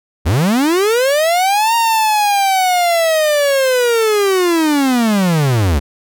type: linear two-way sweep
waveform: 45% pulse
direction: up then down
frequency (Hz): 65.2 to 933 to 65.2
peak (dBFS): -11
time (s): 0.25-5.8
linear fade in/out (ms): 20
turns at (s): 1.75
effects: none